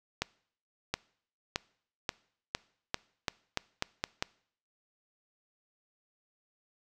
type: accelerating click train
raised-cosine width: 0.2 ms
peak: -12 dBFS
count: 11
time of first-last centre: 0.22-4.225 s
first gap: 720 ms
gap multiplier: 0.86
effects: noise-tail reverb RT60 0.6 s tail -23 dB re dry